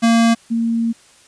square / sine tone pair in turn, 230 / 230 Hz, A#3 / A#3, -23 / -23 cents, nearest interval unison, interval 0 cents, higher neither, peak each -11 / -15 dBFS, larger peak first, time 0.02-0.35 / 0.5-0.93 s, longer second, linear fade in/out 20 ms, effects white hiss -49 dBFS RMS until 1.27 s + resampled to 22050 Hz

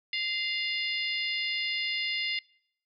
harmonic tone with a mistuned harmonic, 705 Hz, F5, 16 cents sharp, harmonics 3 / 4 / 5 / 6 / 7, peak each -32 / -34 / -36 / -38 / -39 dBFS, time 0.13-2.39 s, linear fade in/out 2 ms, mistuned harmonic 3, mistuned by -28 cents, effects noise-tail reverb RT60 0.7 s tail -25 dB re dry

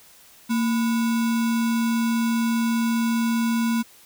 sine tone with sample-and-hold, 230 Hz, A#3, 23 cents flat, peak -19 dBFS, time 0.49-3.83 s, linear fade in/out 20 ms, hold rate 1225 Hz, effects white hiss -51 dBFS RMS until 4.05 s

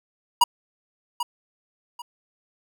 square tone with echo, 960 Hz, B5, 49 cents flat, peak -13 dBFS, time 0.41-0.44 s, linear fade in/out 5 ms, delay 790 ms, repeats 2, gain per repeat -11 dB, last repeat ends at 2.02 s, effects none

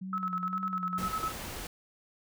sine tone with vibrato, 185 Hz, F#3, in tune, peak -36 dBFS, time 0.01-1.08 s, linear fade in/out 10 ms, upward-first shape sine, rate 2 Hz, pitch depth 50 cents each way
sine tone with tremolo, 1295 Hz, E6, 31 cents flat, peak -29 dBFS, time 0.13-1.32 s, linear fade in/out 2 ms, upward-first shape square, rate 10 Hz, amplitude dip 65%
pink noise, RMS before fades -40 dBFS, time 0.98-1.67 s, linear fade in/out 2 ms
clicks, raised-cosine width 2 ms, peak -29 dBFS, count 2, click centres 1.238 / 1.241 s
effects none

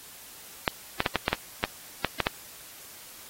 clicks, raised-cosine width 0.3 ms, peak -7 dBFS, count 10, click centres 0.678 / 1.004 / 1.062 / 1.157 / 1.281 / 1.33 / 1.639 / 2.047 / 2.203 / 2.269 s, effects white hiss -47 dBFS RMS until 3.29 s + AAC 48 kbps

